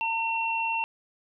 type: tone pair together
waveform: sine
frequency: 908 / 2721 Hz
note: A#5 / F7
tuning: -46 / -46 cents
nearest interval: octave + perfect fifth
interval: 1900 cents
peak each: -28 dBFS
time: 0.01-0.84 s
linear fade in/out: 0 ms
effects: none